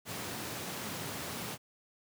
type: high-pass noise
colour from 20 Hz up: pink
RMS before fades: -40 dBFS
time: 0.05-1.58 s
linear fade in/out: 50 ms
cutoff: 100 Hz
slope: 24 dB/octave
effects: none